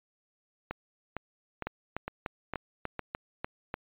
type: two click trains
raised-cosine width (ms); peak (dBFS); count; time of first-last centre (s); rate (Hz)
0.5; -19 / -18; 6 / 8; 0.71-2.993 / 1.67-3.741; 2.19 / 3.38
effects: resampled to 8000 Hz